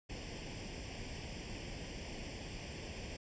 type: noise with comb filter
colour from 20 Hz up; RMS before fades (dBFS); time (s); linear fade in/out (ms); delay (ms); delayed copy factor
pink; -45; 0.09-3.17; 10; 0.38; +0.8
effects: resampled to 16000 Hz